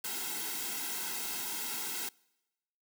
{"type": "noise with comb filter", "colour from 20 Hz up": "white", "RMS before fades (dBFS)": -37, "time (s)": [0.04, 2.09], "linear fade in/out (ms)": 5, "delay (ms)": 1.7, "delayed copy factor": -0.9, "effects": ["noise-tail reverb RT60 1.0 s tail -26 dB re dry", "high-pass 200 Hz 12 dB/octave"]}